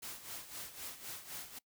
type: noise with tremolo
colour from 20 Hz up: white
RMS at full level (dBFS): -44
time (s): 0.02-1.59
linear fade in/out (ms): 10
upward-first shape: sine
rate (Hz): 3.9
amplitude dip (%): 70
effects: noise-tail reverb RT60 0.1 s tail -22 dB re dry